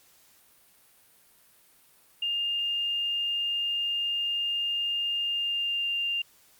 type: tone with pitch glide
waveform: sine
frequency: 2814 to 2795 Hz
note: F7 to F7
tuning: +12 to +1 cents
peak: -26 dBFS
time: 2.22-6.22 s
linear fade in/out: 5 ms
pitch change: -11 cents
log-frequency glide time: 5.24-5.89 s
effects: white hiss -60 dBFS RMS until 6.59 s + Opus 48 kbps